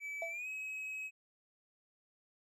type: tone with pitch glide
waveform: triangle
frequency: 2300 to 2552 Hz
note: D7 to D#7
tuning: -37 to +43 cents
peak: -38 dBFS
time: 0-1.11 s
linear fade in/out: 50 ms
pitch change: +180 cents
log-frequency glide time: 0.29-0.48 s
type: tone with exponential decay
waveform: sine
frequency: 666 Hz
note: E5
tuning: 18 cents sharp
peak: -34 dBFS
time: 0.22-0.4 s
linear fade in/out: 2 ms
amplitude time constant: 39 ms
effects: tanh soft clip ceiling -26 dBFS